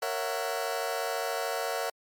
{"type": "chord", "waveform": "sawtooth", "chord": "F# dominant seventh", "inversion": "first", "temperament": "just", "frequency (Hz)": [462.5, 555, 666, 740], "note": ["A#4", "C#5", "E5", "F#5"], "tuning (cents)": [-14, 2, 18, 0], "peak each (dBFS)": -31, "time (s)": [0.02, 1.9], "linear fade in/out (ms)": 5, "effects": ["MP3 96 kbps"]}